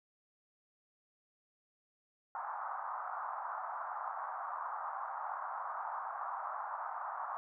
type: band-pass noise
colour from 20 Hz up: white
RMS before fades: -41 dBFS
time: 2.35-7.37 s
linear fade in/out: 0 ms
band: 720 to 1300 Hz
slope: 48 dB/octave
effects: none